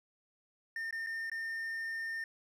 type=tone with dropouts; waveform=triangle; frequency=1814 Hz; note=A#6; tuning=48 cents flat; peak=-34 dBFS; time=0.76-2.24 s; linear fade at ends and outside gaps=2 ms; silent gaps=0.909-0.926 / 1.064-1.069 / 1.299-1.316 s; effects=none